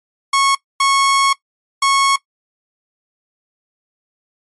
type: tone bursts at uneven times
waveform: sawtooth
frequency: 1099 Hz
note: C#6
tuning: 15 cents flat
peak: -8 dBFS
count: 3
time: 0.33-0.55 / 0.8-1.33 / 1.82-2.16 s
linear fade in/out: 5 ms
effects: noise-tail reverb RT60 0.1 s tail -19 dB re dry + MP3 48 kbps